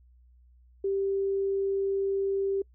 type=tone; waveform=sine; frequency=392 Hz; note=G4; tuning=in tune; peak=-25 dBFS; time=0.84-2.62 s; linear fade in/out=5 ms; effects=noise-tail reverb RT60 0.1 s tail -26 dB re dry + added 61 Hz sine -55 dBFS peak until 2.74 s